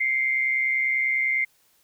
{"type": "tone pair together", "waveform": "sine", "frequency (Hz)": [2093, 2223], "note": ["C7", "C#7"], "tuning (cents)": [0, 4], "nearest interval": "minor second", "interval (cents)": 104, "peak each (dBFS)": [-21, -30], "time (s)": [0, 1.45], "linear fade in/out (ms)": 10, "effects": ["white hiss -63 dBFS RMS until 1.83 s"]}